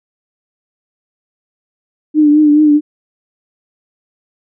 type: tone with vibrato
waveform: sine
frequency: 300 Hz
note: D4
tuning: 37 cents sharp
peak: -5 dBFS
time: 2.14-2.81 s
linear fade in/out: 50 ms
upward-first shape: triangle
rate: 4.7 Hz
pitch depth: 49 cents each way
effects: none